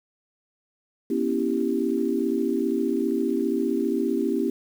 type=chord; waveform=sine; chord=C# half-diminished seventh; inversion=third; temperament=equal with one note detuned; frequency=242.1 / 277.2 / 329.6 / 392 Hz; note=B3 / C#4 / E4 / G4; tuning=-34 / 0 / 0 / 0 cents; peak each=-27 dBFS; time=1.1-4.5 s; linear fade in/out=5 ms; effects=8-bit